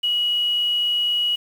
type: tone with quantisation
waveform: sine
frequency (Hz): 2914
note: F#7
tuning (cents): -27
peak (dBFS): -18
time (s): 0.03-1.36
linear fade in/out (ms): 10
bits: 7
effects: none